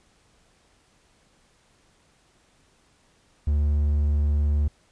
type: tone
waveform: triangle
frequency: 73.42 Hz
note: D2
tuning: in tune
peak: -17 dBFS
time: 3.47-4.68 s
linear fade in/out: 5 ms
effects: pink hiss -62 dBFS RMS until 4.91 s + resampled to 22050 Hz